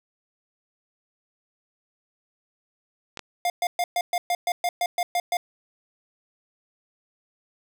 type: clicks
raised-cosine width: 0.2 ms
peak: -17 dBFS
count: 2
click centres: 3.173 / 3.193 s
type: tone bursts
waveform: square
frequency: 706 Hz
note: F5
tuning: 19 cents sharp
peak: -22 dBFS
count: 12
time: 3.45-5.37 s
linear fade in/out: 2 ms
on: 50 ms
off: 120 ms
effects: none